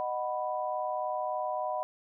sine chord, B major, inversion first, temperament just, 617.4 / 740.8 / 987.8 Hz, D#5 / F#5 / B5, -14 / +2 / 0 cents, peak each -34 / -34 / -35 dBFS, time 0-1.83 s, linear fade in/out 0 ms, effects none

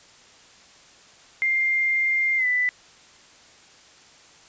sine tone with pitch glide, 2106 to 1988.9 Hz, C7 to B6, +11 to +12 cents, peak -19 dBFS, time 1.42-2.69 s, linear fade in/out 0 ms, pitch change -99 cents, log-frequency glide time 2.37-2.46 s, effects white hiss -51 dBFS RMS until 4.48 s + resampled to 16000 Hz

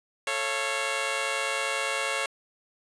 10% pulse chord, A augmented, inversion none, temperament just, 440 / 550 / 687.5 Hz, A4 / C#5 / E#5, 0 / -14 / -27 cents, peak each -26 / -21 / -26 dBFS, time 0.27-2.26 s, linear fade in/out 2 ms, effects resampled to 24000 Hz

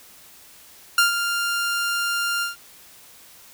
sawtooth tone with ADSR envelope, 1396.9 Hz, F6, in tune, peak -9 dBFS, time 0.98-2.56 s, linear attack 3 ms, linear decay 130 ms, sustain -9 dB, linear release 140 ms, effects white hiss -48 dBFS RMS until 3.53 s

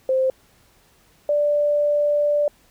sine tone pair in turn, 523.3 / 587.4 Hz, C5 / D5, 0 / 0 cents, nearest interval major second, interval 200 cents, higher second, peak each -16 dBFS, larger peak neither, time 0.09-0.3 / 1.29-2.48 s, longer second, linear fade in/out 2 ms, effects pink hiss -57 dBFS RMS until 2.7 s

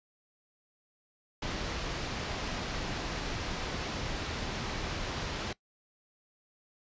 pink low-pass noise, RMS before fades -36 dBFS, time 1.42-5.53 s, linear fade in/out 5 ms, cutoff 5900 Hz, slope 24 dB/octave, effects noise-tail reverb RT60 0.1 s tail -21 dB re dry + resampled to 16000 Hz

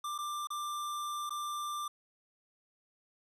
square tone with dropouts, 1185 Hz, D6, 15 cents sharp, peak -36 dBFS, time 0.04-1.88 s, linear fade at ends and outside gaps 5 ms, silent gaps 0.18-0.186 / 0.472-0.503 / 1.295-1.305 s, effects resampled to 32000 Hz + 12-bit

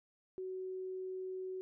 sine tone, 373.8 Hz, F#4, 18 cents sharp, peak -39 dBFS, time 0.38-1.61 s, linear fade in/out 0 ms, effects none

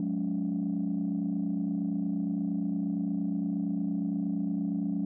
sine tone cluster, 181.2 / 209.8 / 282.9 Hz, F#3 / G#3 / C#4, -36 / +18 / +35 cents, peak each -31 dBFS, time 0-5.05 s, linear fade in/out 2 ms, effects tanh soft clip ceiling -22 dBFS

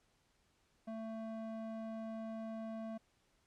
square tone with band-pass filter, 222.7 Hz, A3, 21 cents sharp, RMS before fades -44 dBFS, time 0.87-2.98 s, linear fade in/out 10 ms, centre 460 Hz, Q 6.2, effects pink hiss -75 dBFS RMS until 3.46 s + low-pass 9000 Hz 12 dB/octave

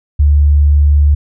sine tone, 72.9 Hz, D2, 12 cents flat, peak -5 dBFS, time 0.19-1.15 s, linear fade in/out 10 ms, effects none

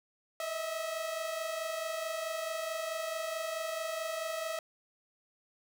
sawtooth tone pair together, 626.4 / 651 Hz, D#5 / E5, +11 / -22 cents, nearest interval minor second, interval 67 cents, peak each -36 / -32 dBFS, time 0.4-4.59 s, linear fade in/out 2 ms, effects none

